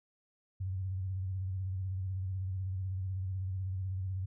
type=tone with vibrato; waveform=sine; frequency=94.2 Hz; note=F#2; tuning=32 cents sharp; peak=-33 dBFS; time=0.6-4.26 s; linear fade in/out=10 ms; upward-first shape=square; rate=16 Hz; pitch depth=45 cents each way; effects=none